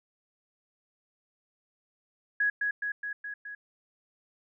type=tone with echo; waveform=sine; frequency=1668 Hz; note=G#6; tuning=7 cents sharp; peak=-23 dBFS; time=2.4-2.5 s; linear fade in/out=5 ms; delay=210 ms; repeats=5; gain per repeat=-3 dB; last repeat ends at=3.55 s; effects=none